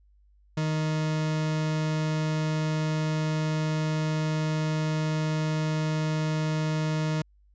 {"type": "tone", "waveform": "40% pulse", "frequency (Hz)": 155.6, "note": "D#3", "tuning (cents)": 0, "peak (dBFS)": -24, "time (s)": [0.57, 7.22], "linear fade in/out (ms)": 5, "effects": ["added 50 Hz sine -57 dBFS peak until 7.54 s", "resampled to 16000 Hz"]}